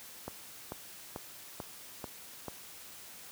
click train, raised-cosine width 1 ms, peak -24 dBFS, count 6, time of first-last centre 0.28-2.483 s, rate 2.27 Hz, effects white hiss -50 dBFS RMS until 3.31 s + high-pass 60 Hz 12 dB/octave

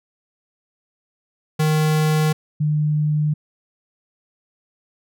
square / sine tone pair in turn, 154.8 / 150.92 Hz, D#3 / D3, -9 / +48 cents, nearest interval unison, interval 43 cents, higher first, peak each -16 dBFS, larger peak neither, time 1.59-2.33 / 2.6-3.34 s, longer neither, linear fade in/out 10 ms, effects none

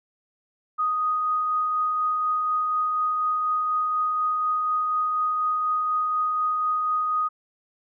sine tone with tremolo, 1245 Hz, D#6, 1 cent sharp, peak -20 dBFS, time 0.78-7.29 s, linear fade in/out 20 ms, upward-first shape triangle, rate 4.1 Hz, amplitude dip 25%, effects none

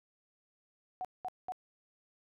sine tone bursts, 740 Hz, F#5, in tune, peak -35 dBFS, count 3, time 1.01-1.521 s, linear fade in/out 0 ms, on 37 ms, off 200 ms, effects none

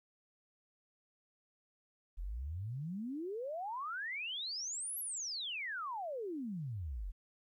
sine exponential two-way sweep, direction up then down, 39.87 to 11840 to 39.87 Hz, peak -38 dBFS, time 2.17-7.12 s, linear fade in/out 20 ms, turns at 4.99 s, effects 13-bit

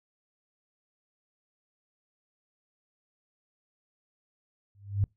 sine tone with exponential growth, 100 Hz, G2, 35 cents sharp, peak -19 dBFS, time 4.75-5.04 s, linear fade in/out 0 ms, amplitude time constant 61 ms, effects noise-tail reverb RT60 0.2 s tail -26 dB re dry

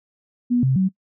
sine tone with pitch steps, 243.8 / 131.8 / 188.5 Hz, B3 / C3 / F#3, -22 / +13 / +32 cents, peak -15 dBFS, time 0.5-0.89 s, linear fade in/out 20 ms, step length 130 ms, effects noise-tail reverb RT60 0.1 s tail -22 dB re dry

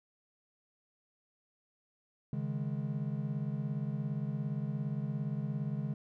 triangle chord, C# suspended second, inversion none, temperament just, 138.59 / 155.92 / 207.9 Hz, C#3 / D#3 / G#3, 0 / +4 / +2 cents, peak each -34 / -36 / -37 dBFS, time 2.33-5.94 s, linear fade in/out 2 ms, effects none

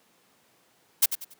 blue noise with echo, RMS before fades -18 dBFS, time 1.02-1.06 s, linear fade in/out 10 ms, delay 94 ms, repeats 3, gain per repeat -10 dB, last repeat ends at 1.342 s, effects pink hiss -63 dBFS RMS until 1.39 s + high-pass 200 Hz 12 dB/octave

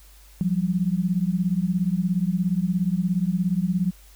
sine beating tone pair, 173.1 / 190.1 Hz, F3 / F#3, -15 / +47 cents, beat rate 17 Hz, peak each -23 dBFS, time 0.41-3.91 s, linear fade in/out 0 ms, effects added 50 Hz sine -48 dBFS peak until 4.15 s + white hiss -54 dBFS RMS until 4.15 s

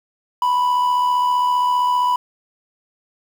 triangle tone with amplitude modulation, 987.8 Hz, B5, in tune, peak -11 dBFS, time 0.42-2.16 s, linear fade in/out 2 ms, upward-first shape sine, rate 75.2 Hz, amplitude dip 40%, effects 7-bit

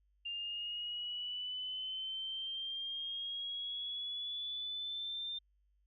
sine linear sweep, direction up, 2794 to 3604 Hz, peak -38 dBFS, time 0.25-5.39 s, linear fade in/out 10 ms, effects added 50 Hz sine -70 dBFS peak until 5.86 s

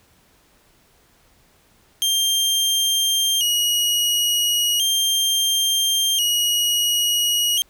sawtooth tone with vibrato, 3037 Hz, F#7, 44 cents sharp, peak -14 dBFS, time 2.02-7.62 s, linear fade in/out 0 ms, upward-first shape square, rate 0.36 Hz, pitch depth 81 cents each way, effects pink hiss -57 dBFS RMS until 7.69 s

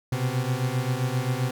40% pulse beating tone pair, 123.47 / 131.07 Hz, B2 / C3, 0 / +3 cents, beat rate 7.6 Hz, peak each -26 dBFS, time 0.12-1.51 s, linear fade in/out 5 ms, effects none

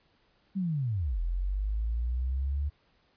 sine linear two-way sweep, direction down then up, 199 to 41.2 to 73.2 Hz, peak -27 dBFS, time 0.55-2.7 s, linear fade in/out 20 ms, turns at 1.2 s, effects pink hiss -68 dBFS RMS until 3.16 s + resampled to 11025 Hz

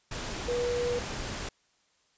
sine tone in noise, 484.1 Hz, B4, 35 cents flat, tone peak -27 dBFS, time 0.48-0.99 s, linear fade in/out 5 ms, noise pink, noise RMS -36 dBFS, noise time 0.11-1.49 s, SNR +6 dB, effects white hiss -69 dBFS RMS until 2.17 s + resampled to 16000 Hz

